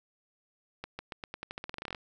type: accelerating click train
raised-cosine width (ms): 0.3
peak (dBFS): -22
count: 18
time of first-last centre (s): 0.84-1.948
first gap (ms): 150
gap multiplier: 0.88
effects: none